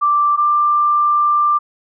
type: tone pair in turn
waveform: sine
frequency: 1174.7 / 1184.9 Hz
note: D6 / D6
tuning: 0 / +15 cents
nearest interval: unison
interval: 15 cents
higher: second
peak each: -11 / -11 dBFS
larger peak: neither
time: 0.01-0.37 / 0.37-1.59 s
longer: second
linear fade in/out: 20 ms
effects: none